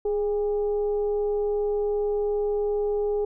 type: tone with frequency modulation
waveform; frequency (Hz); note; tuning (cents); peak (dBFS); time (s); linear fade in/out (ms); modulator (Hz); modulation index
sine; 415.3; G#4; 0; -22; 0.05-3.25; 5; 394; 0.34
effects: none